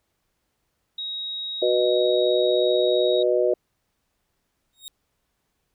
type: tone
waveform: sine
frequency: 3792 Hz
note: A#7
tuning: 29 cents sharp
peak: -28 dBFS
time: 0.98-3.23 s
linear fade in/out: 5 ms
type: harmonic tone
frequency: 122.9 Hz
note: B2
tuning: 8 cents flat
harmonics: 3 / 4 / 5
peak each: -22 / -22 / -22 dBFS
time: 1.62-3.54 s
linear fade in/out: 5 ms
type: tone with exponential growth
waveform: sawtooth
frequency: 3742 Hz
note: A#7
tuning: 6 cents sharp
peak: -29 dBFS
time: 4.73-4.88 s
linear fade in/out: 0 ms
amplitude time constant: 32 ms
effects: pink hiss -74 dBFS RMS until 5.74 s